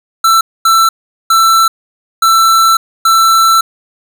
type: tone bursts at uneven times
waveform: square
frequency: 1335 Hz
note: E6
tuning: 22 cents sharp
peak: -6 dBFS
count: 5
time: 0.24-0.41 / 0.65-0.89 / 1.3-1.68 / 2.22-2.77 / 3.05-3.61 s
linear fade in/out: 5 ms
effects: none